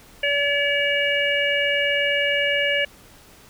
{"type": "harmonic tone", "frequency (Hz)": 571, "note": "D5", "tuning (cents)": -49, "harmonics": [1, 3, 4, 5], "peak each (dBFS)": [-24, -24, -24, -24], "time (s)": [0.23, 2.85], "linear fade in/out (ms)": 5, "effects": ["pink hiss -49 dBFS RMS until 3.49 s"]}